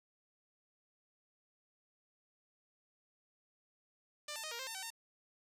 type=tone with pitch steps; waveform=5% pulse; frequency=595 / 892 / 622 / 469.4 / 526 / 903 / 764 / 911 Hz; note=D5 / A5 / D#5 / A#4 / C5 / A5 / G5 / A#5; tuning=+22 / +23 / -1 / +12 / +9 / +45 / -45 / -40 cents; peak=-30 dBFS; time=4.28-4.904 s; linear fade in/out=5 ms; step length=78 ms; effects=resampled to 32000 Hz